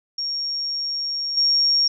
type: tone with level steps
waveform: sine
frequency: 5550 Hz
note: F8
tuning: 12 cents flat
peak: -23 / -15 dBFS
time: 0.18-1.88 s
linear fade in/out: 5 ms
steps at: 1.37 s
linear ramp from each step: 5 ms
effects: none